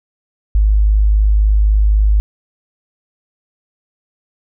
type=tone; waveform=sine; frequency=51.91 Hz; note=G#1; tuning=in tune; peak=-8 dBFS; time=0.55-2.2 s; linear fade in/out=0 ms; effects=none